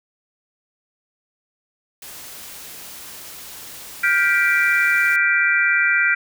white noise, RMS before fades -37 dBFS, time 2.02-5.16 s, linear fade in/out 2 ms
sine chord, G dominant seventh, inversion third, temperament just, 1411.2 / 1568 / 1960 / 2352 Hz, F6 / G6 / B6 / D7, +18 / 0 / -14 / +2 cents, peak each -20 dBFS, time 4.03-6.15 s, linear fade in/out 10 ms
effects none

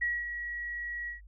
sine tone with ADSR envelope, 1917 Hz, A#6, 48 cents sharp, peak -26 dBFS, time 0.01-1.21 s, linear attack 14 ms, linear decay 220 ms, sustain -8 dB, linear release 130 ms, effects added 50 Hz sine -49 dBFS peak until 1.27 s

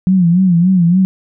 sine tone with vibrato, 178.7 Hz, F3, 40 cents sharp, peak -7 dBFS, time 0.07-1.05 s, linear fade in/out 0 ms, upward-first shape sine, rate 3.5 Hz, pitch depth 110 cents each way, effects none

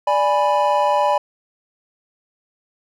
triangle chord, G# diminished, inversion second, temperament equal, 587.3 / 830.6 / 987.8 Hz, D5 / G#5 / B5, 0 / 0 / 0 cents, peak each -17 dBFS, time 0.07-1.18 s, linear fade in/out 5 ms, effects none

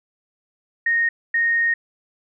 sine tone bursts at uneven times, 1856 Hz, A#6, 8 cents flat, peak -16 dBFS, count 2, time 0.86-1.09 / 1.34-1.74 s, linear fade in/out 5 ms, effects none

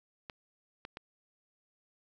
clicks, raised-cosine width 0.3 ms, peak -26 dBFS, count 3, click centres 0.298 / 0.851 / 0.971 s, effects 10-bit

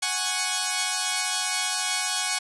5% pulse chord, F# suspended second, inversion none, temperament equal, 740 / 830.6 / 1108.7 Hz, F#5 / G#5 / C#6, 0 / 0 / 0 cents, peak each -17 dBFS, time 0.02-2.39 s, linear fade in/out 10 ms, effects resampled to 24000 Hz

